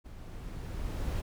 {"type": "noise with level ramp", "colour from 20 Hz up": "brown", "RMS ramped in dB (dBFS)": [-47, -31], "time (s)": [0.04, 1.22], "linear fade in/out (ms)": 20, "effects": []}